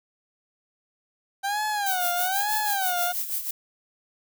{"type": "tone with vibrato", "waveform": "30% pulse", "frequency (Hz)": 775, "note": "G5", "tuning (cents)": -20, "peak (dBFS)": -22, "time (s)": [1.43, 3.13], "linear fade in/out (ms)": 20, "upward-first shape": "sine", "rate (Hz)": 1.1, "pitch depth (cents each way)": 170}
{"type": "noise with tremolo", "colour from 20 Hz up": "violet", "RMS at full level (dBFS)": -27, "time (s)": [1.86, 3.51], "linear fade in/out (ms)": 5, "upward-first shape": "sine", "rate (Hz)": 6.2, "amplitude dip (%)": 65}
{"effects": []}